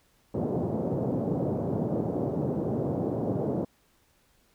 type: band-pass noise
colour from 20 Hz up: pink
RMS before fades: -29 dBFS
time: 0.34-3.65 s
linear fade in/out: 5 ms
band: 120 to 630 Hz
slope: 24 dB/octave
effects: pink hiss -66 dBFS RMS until 4.54 s